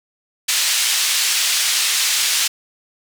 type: band-pass noise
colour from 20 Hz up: pink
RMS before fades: -18 dBFS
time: 0.48-2.48 s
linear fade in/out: 10 ms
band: 2900 to 9400 Hz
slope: 12 dB/octave
effects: none